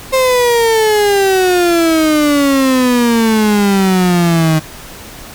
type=exponential sweep; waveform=35% pulse; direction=down; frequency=530 to 155.56 Hz; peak=-7 dBFS; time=0.12-4.6 s; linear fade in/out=20 ms; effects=pink hiss -32 dBFS RMS until 5.34 s